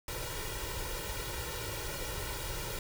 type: noise with comb filter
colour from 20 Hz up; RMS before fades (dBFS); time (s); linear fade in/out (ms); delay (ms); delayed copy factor
pink; -38; 0.08-2.79; 2; 2.1; +0.85
effects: none